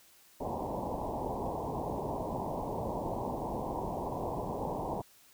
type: low-pass noise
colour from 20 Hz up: white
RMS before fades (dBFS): -36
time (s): 0.4-5.02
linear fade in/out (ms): 10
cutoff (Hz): 1000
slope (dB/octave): 96
effects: white hiss -61 dBFS RMS until 5.33 s